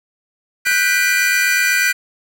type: chord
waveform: 45% pulse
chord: G major seventh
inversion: third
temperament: equal with one note detuned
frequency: 1480 / 1568 / 1975.5 / 2403 Hz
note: F#6 / G6 / B6 / D7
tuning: 0 / 0 / 0 / +39 cents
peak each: -19 dBFS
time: 0.65-1.93 s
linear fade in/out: 20 ms
type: clicks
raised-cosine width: 0.3 ms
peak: -16 dBFS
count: 2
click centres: 0.667 / 0.715 s
effects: none